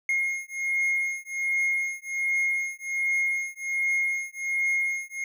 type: beating tone pair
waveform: triangle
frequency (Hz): 2145 / 2146.3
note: C7 / C7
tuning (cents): +42 / +44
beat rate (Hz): 1.3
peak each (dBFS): -26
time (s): 0.09-5.24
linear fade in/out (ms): 2
effects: none